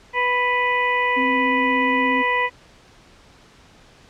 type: harmonic tone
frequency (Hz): 493.9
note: B4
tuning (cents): 0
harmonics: 1 / 2 / 4 / 5 / 6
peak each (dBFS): -26 / -21 / -21 / -28 / -35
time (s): 0.13-2.5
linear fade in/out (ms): 50
type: tone with vibrato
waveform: sine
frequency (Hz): 262.6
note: C4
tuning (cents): +6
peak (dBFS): -22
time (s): 1.16-2.23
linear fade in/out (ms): 20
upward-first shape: triangle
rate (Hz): 17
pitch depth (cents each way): 21
effects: pink hiss -50 dBFS RMS until 4.09 s + low-pass 6000 Hz 12 dB/octave